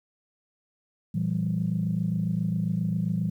sine chord, E diminished, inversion second, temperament equal with one note detuned, 116.54 / 168.57 / 196 Hz, Bb2 / E3 / G3, 0 / +39 / 0 cents, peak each -30 / -26 / -29 dBFS, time 1.14-3.3 s, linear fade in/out 10 ms, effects tanh soft clip ceiling -16 dBFS + 10-bit

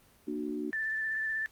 sine chord, Bb augmented, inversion none, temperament equal with one note detuned, 233.1 / 299 / 370 Hz, Bb3 / D4 / F#4, 0 / +31 / 0 cents, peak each -38 / -35 / -38 dBFS, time 0.27-0.71 s, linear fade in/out 10 ms
sine tone with vibrato, 1763 Hz, A6, 3 cents sharp, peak -30 dBFS, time 0.73-1.46 s, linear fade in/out 0 ms, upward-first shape square, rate 16 Hz, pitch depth 14 cents each way
effects pink hiss -62 dBFS RMS until 1.51 s + Opus 24 kbps

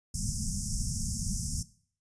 pink band-stop noise, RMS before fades -32 dBFS, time 0.14-1.63 s, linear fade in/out 5 ms, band 230 to 5200 Hz, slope 96 dB/octave, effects noise-tail reverb RT60 0.5 s tail -17 dB re dry + resampled to 22050 Hz

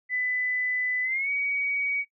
sine tone with pitch glide, 2000 to 2258 Hz, B6 to C#7, +21 to +31 cents, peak -25 dBFS, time 0.09-2.05 s, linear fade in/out 50 ms, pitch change +210 cents, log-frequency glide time 1.03-1.3 s, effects noise-tail reverb RT60 0.1 s tail -17 dB re dry

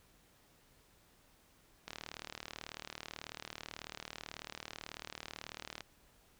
click train, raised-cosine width 0.2 ms, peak -25 dBFS, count 151, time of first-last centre 1.88-5.807 s, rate 38.2 Hz, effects pink hiss -67 dBFS RMS until 6.39 s

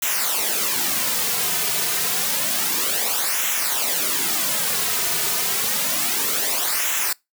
white noise with flanger, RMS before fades -22 dBFS, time 0.02-7.13 s, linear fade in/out 5 ms, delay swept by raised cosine 0.21 to 3.71 ms, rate 0.29 Hz, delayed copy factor -0.7, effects noise-tail reverb RT60 0.2 s tail -24 dB re dry + high-pass 150 Hz 12 dB/octave

